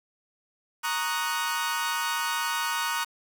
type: chord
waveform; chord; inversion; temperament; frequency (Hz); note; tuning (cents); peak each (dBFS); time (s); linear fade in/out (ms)
sawtooth; D# minor seventh; second; equal; 932.3 / 1108.7 / 1244.5 / 1480; A#5 / C#6 / D#6 / F#6; 0 / 0 / 0 / 0; -27 / -31 / -29 / -28; 0.83-3.05; 20
effects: 8-bit